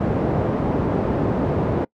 pink band-pass noise, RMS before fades -21 dBFS, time 0-1.85 s, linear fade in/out 10 ms, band 100 to 650 Hz, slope 12 dB/octave, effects noise-tail reverb RT60 0.1 s tail -25 dB re dry

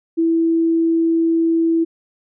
sine tone, 329.6 Hz, E4, in tune, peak -13 dBFS, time 0.17-1.85 s, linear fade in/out 20 ms, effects none

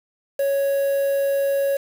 triangle tone with quantisation, 554.4 Hz, C#5, in tune, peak -16 dBFS, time 0.39-1.77 s, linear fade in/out 5 ms, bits 6, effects none

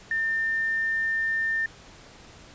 triangle tone with tanh clipping, 1800 Hz, A6, 39 cents sharp, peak -23 dBFS, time 0.11-1.66 s, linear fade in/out 2 ms, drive 3 dB, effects pink hiss -49 dBFS RMS until 2.54 s + resampled to 16000 Hz

